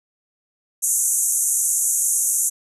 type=band-pass noise; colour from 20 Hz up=pink; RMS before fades=-20 dBFS; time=0.82-2.5 s; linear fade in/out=20 ms; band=6300 to 12000 Hz; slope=96 dB/octave; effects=none